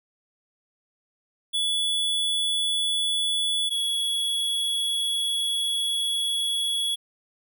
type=tone pair in turn; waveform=square; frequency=3420 / 3363 Hz; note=A7 / G#7; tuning=-50 / +21 cents; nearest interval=unison; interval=29 cents; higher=first; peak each=-23 / -24 dBFS; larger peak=first; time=1.53-3.7 / 3.7-6.96 s; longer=second; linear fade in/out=20 ms; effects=none